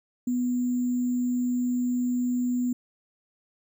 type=tone with sample-and-hold; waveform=sine; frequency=246.9 Hz; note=B3; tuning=in tune; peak=-23 dBFS; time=0.27-2.73 s; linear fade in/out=5 ms; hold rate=7350 Hz; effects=none